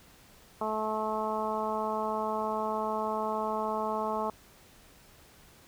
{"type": "harmonic tone", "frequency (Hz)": 216.7, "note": "A3", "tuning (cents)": -26, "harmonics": [1, 2, 3, 4, 5, 6], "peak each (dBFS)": [-38, -36, -35, -34, -35, -42], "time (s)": [0.61, 4.3], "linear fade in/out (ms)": 2, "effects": ["pink hiss -57 dBFS RMS until 5.67 s"]}